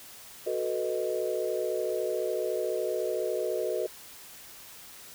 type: chord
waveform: sine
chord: B dominant seventh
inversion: second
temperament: equal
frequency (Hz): 370 / 440 / 493.9 / 622.3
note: F#4 / A4 / B4 / D#5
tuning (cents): 0 / 0 / 0 / 0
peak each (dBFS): -33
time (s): 0.46-3.87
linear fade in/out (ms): 10
effects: white hiss -48 dBFS RMS until 5.14 s